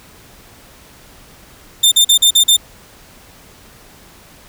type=tone bursts; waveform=sawtooth; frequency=3595 Hz; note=A7; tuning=36 cents sharp; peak=-4 dBFS; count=6; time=1.83-2.568 s; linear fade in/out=10 ms; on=88 ms; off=42 ms; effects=pink hiss -43 dBFS RMS until 4.48 s